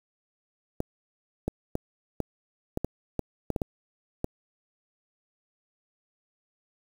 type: clicks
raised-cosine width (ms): 2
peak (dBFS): -14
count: 11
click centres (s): 0.804 / 1.48 / 1.754 / 2.203 / 2.774 / 2.846 / 3.193 / 3.503 / 3.562 / 3.618 / 4.244
effects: 7-bit